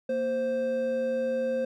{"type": "tone pair together", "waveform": "triangle", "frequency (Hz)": [233.1, 523.3], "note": ["A#3", "C5"], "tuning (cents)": [0, 0], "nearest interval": "octave + major second", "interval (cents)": 1400, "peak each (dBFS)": [-32, -24], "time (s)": [0.09, 1.65], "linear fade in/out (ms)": 5, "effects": []}